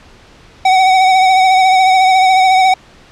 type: tone with vibrato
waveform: square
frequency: 753 Hz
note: F#5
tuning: 30 cents sharp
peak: -7 dBFS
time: 0.65-2.74 s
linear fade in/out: 5 ms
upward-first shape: triangle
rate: 14 Hz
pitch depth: 38 cents each way
effects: pink hiss -42 dBFS RMS until 3.11 s + low-pass 5000 Hz 12 dB/octave